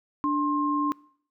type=tone pair together; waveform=sine; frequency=293.7 / 1061.5 Hz; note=D4 / C6; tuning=0 / +25 cents; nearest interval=octave + minor seventh; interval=2225 cents; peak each=-25 dBFS; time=0.24-0.92 s; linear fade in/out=0 ms; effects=noise-tail reverb RT60 0.6 s tail -24 dB re dry